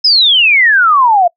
sine exponential sweep, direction down, 5220 to 676 Hz, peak -5 dBFS, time 0.04-1.28 s, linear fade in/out 10 ms, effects noise-tail reverb RT60 0.1 s tail -26 dB re dry

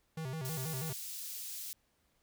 square tone with vibrato, 144.5 Hz, D3, 28 cents flat, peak -38 dBFS, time 0.17-0.93 s, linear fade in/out 5 ms, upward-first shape square, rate 6.2 Hz, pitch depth 180 cents each way
white high-pass noise, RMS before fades -43 dBFS, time 0.45-1.73 s, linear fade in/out 0 ms, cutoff 4000 Hz, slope 12 dB/octave
effects pink hiss -75 dBFS RMS until 2.22 s

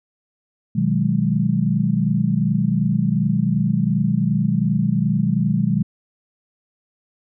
sine chord, G# minor seventh, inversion first, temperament equal, 123.47 / 155.56 / 185 / 207.7 Hz, B2 / D#3 / F#3 / G#3, 0 / 0 / 0 / 0 cents, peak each -23 / -21 / -21 / -21 dBFS, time 0.75-5.83 s, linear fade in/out 10 ms, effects none

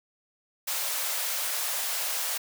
white high-pass noise, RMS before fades -30 dBFS, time 0.67-2.38 s, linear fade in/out 10 ms, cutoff 500 Hz, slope 48 dB/octave, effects none

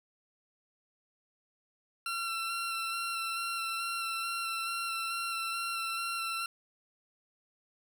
20% pulse tone with vibrato, 1356 Hz, E6, 49 cents sharp, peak -28 dBFS, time 2.06-6.46 s, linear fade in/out 2 ms, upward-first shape square, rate 2.3 Hz, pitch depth 12 cents each way, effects none

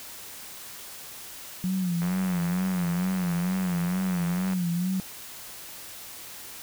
sine tone with vibrato, 179.6 Hz, F3, 49 cents sharp, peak -24 dBFS, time 1.64-5 s, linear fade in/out 0 ms, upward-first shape sine, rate 2.2 Hz, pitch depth 92 cents each way
click train, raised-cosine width 0.5 ms, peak -22 dBFS, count 232, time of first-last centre 2.02-4.534 s, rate 91.9 Hz
effects white hiss -42 dBFS RMS until 6.62 s

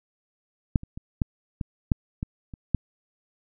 clicks, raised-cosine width 5 ms, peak -7 / -26 / -24 / -10 / -16 / -7 / -16 / -26 / -8 dBFS, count 9, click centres 0.758 / 0.834 / 0.975 / 1.218 / 1.612 / 1.918 / 2.229 / 2.538 / 2.747 s, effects none

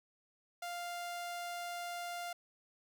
sawtooth tone, 698.5 Hz, F5, in tune, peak -36 dBFS, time 0.62-2.33 s, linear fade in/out 5 ms, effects none

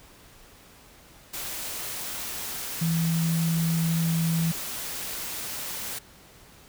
sine tone in noise, 164.81 Hz, E3, in tune, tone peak -22 dBFS, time 2.81-4.52 s, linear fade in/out 10 ms, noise white, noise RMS -34 dBFS, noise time 1.33-5.99 s, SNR +9 dB, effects pink hiss -52 dBFS RMS until 6.68 s

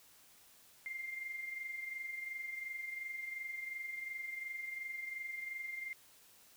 sine tone with amplitude modulation, 2104 Hz, C7, 9 cents sharp, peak -38 dBFS, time 0.86-5.93 s, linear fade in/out 0 ms, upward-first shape sine, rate 22.8 Hz, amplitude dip 55%, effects white hiss -63 dBFS RMS until 6.56 s

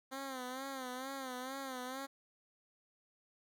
10% pulse tone with vibrato, 261.6 Hz, C4, in tune, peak -33 dBFS, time 0.11-2.07 s, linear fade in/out 20 ms, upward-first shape sine, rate 2.2 Hz, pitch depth 80 cents each way, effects none

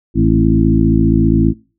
harmonic tone with a mistuned harmonic, 55 Hz, A1, in tune, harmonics 1 / 2 / 3 / 4 / 5 / 6, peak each -16 / -16 / -16 / -16 / -16 / -16 dBFS, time 0.14-1.54 s, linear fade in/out 50 ms, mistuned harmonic 5, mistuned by -38 cents, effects noise-tail reverb RT60 0.4 s tail -26 dB re dry

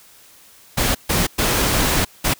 pink noise bursts at uneven times, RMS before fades -18 dBFS, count 4, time 0.77-0.95 / 1.09-1.27 / 1.38-2.05 / 2.24-2.34 s, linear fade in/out 10 ms, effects white hiss -48 dBFS RMS until 2.39 s

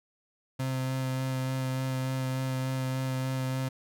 35% pulse tone with vibrato, 130.81 Hz, C3, in tune, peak -27 dBFS, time 0.59-3.69 s, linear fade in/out 10 ms, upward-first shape sine, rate 3.4 Hz, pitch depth 12 cents each way, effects none

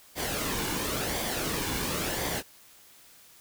pink noise with flanger, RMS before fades -31 dBFS, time 0.15-2.43 s, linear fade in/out 50 ms, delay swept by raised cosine 0.73 to 1.59 ms, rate 0.95 Hz, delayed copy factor -0.5, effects white hiss -55 dBFS RMS until 3.4 s

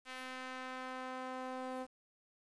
sawtooth tone with band-pass filter sweep, 257.5 Hz, C4, 28 cents flat, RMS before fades -44 dBFS, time 0.05-1.87 s, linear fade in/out 50 ms, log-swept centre 2300 to 650 Hz, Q 0.98, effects resampled to 22050 Hz + 10-bit

